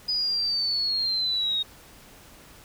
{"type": "linear sweep", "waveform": "sine", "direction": "down", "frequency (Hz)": [4978, 3729], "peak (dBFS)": -23, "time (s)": [0.08, 1.63], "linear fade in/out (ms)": 10, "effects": ["pink hiss -50 dBFS RMS until 2.64 s"]}